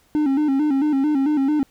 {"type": "tone with vibrato", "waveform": "triangle", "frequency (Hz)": 285.9, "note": "D4", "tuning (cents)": -46, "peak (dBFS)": -14, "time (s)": [0.15, 1.63], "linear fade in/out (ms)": 0, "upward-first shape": "square", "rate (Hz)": 4.5, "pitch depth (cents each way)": 95, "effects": ["pink hiss -59 dBFS RMS until 1.7 s"]}